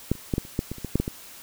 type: clicks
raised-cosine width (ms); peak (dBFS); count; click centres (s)
3; -8 / -30 / -10 / -11 / -30 / -10 / -18 / -27 / -17 / -8 / -10 / -15; 12; 0.116 / 0.153 / 0.338 / 0.381 / 0.451 / 0.591 / 0.716 / 0.783 / 0.847 / 0.956 / 1 / 1.079
effects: white hiss -45 dBFS RMS until 1.42 s